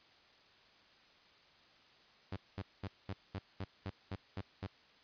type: tone bursts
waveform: sawtooth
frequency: 96.7 Hz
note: G2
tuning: 23 cents flat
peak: -35 dBFS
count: 10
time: 2.32-4.67 s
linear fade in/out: 5 ms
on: 46 ms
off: 210 ms
effects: white hiss -64 dBFS RMS until 5.03 s + resampled to 11025 Hz